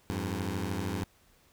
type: beating tone pair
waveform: 15% pulse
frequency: 88 / 101 Hz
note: F2 / G#2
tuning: +14 / -48 cents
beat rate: 13 Hz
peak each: -28 dBFS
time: 0.1-1.04 s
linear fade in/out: 0 ms
effects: pink hiss -64 dBFS RMS until 1.52 s